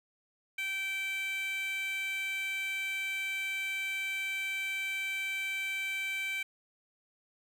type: tone with high-pass filter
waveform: 15% pulse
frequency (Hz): 776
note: G5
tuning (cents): -18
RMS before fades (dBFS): -35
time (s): 0.58-6.43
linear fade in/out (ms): 5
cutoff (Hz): 2100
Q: 8.3
effects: none